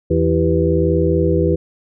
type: harmonic tone with a mistuned harmonic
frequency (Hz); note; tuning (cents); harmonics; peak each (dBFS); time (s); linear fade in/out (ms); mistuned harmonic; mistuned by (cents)
82.41; E2; 0; 1 / 2 / 4 / 5 / 6; -19 / -19 / -19 / -19 / -19; 0.1-1.56; 10; 5; -92
effects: none